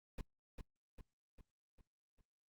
brown noise with echo, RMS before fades -42 dBFS, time 0.18-0.21 s, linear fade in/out 2 ms, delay 400 ms, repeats 5, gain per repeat -5 dB, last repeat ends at 2.21 s, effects noise-tail reverb RT60 0.1 s tail -24 dB re dry + Opus 48 kbps

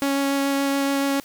sawtooth tone with vibrato, 277.2 Hz, C#4, in tune, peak -16 dBFS, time 0.02-1.2 s, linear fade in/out 0 ms, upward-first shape sine, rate 7 Hz, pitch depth 8 cents each way, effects white hiss -48 dBFS RMS until 1.24 s

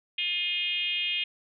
sine tone with frequency modulation, 2852 Hz, F7, 36 cents sharp, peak -26 dBFS, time 0.18-1.24 s, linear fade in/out 5 ms, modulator 365 Hz, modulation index 1.5, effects none

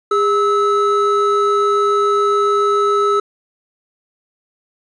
triangle tone pair together, 407.1 / 1300 Hz, G#4 / E6, -35 / -24 cents, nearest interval octave + minor sixth, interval 2011 cents, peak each -13 dBFS, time 0.11-3.2 s, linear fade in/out 5 ms, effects resampled to 22050 Hz + 8-bit

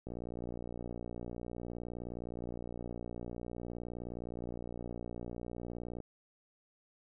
click train, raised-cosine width 2 ms, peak -29 dBFS, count 354, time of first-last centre 0.07-6.003 s, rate 59.5 Hz, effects none

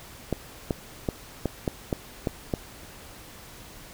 clicks, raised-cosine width 2 ms, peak -11 dBFS, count 8, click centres 0.327 / 0.708 / 1.088 / 1.457 / 1.678 / 1.928 / 2.272 / 2.538 s, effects pink hiss -46 dBFS RMS until 3.93 s

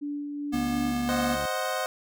sine tone with tremolo, 290 Hz, D4, 22 cents flat, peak -29 dBFS, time 0.01-0.93 s, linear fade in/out 20 ms, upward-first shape sine, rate 2.6 Hz, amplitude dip 30%
square tone, 240.9 Hz, B3, 43 cents flat, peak -27 dBFS, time 0.52-1.36 s, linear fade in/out 20 ms
15% pulse tone with pitch glide, 71.4 to 71.86 Hz, D2 to D2, -48 to -37 cents, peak -29 dBFS, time 0.53-1.46 s, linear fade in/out 5 ms, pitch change +11 cents, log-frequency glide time 1.11-1.18 s
25% pulse chord, C diminished, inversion none, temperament equal, 523.3 / 622.3 / 740 Hz, C5 / Eb5 / Gb5, 0 / 0 / 0 cents, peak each -28 dBFS, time 1.09-1.86 s, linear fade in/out 0 ms
effects none

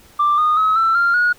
sine tone with pitch steps, 1180 / 1229.4 / 1280.9 / 1334.5 / 1390.4 / 1448.6 Hz, D6 / D#6 / D#6 / E6 / F6 / F#6, +8 / -21 / +50 / +21 / -8 / -37 cents, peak -11 dBFS, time 0.19-1.33 s, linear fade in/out 10 ms, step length 190 ms, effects tanh soft clip ceiling -9 dBFS + pink hiss -48 dBFS RMS until 1.38 s

